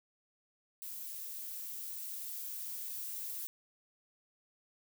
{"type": "noise with level ramp", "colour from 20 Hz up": "violet", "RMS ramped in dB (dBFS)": [-44, -41], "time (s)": [0.82, 3.47], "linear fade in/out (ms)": 0, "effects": []}